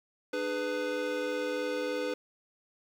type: chord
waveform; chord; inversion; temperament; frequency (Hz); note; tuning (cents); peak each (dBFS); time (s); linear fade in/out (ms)
square; G# diminished; second; just; 299 / 415.3 / 498.4; D4 / G#4 / B4; +31 / 0 / +16; -38 / -38 / -33; 0.33-2.14; 5
effects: low-pass 5000 Hz 12 dB/octave + 9-bit